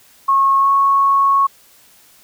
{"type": "tone with pitch glide", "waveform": "sine", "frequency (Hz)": [1091, 1103], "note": ["C#6", "C#6"], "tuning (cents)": [-28, -9], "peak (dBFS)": -10, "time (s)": [0.28, 1.47], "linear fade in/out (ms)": 10, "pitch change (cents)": 19, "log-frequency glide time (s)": [0.59, 0.68], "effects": ["white hiss -49 dBFS RMS until 2.23 s"]}